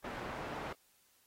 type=low-pass noise; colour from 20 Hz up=white; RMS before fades=-43 dBFS; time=0.04-0.73 s; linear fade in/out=5 ms; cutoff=1200 Hz; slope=12 dB/octave; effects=white hiss -70 dBFS RMS until 1.26 s + AAC 48 kbps